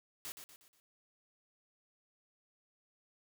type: noise with echo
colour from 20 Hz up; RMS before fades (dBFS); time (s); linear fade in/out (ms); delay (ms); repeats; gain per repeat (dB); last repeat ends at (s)
white; -44; 0.25-0.32; 0; 120; 4; -7; 0.8
effects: none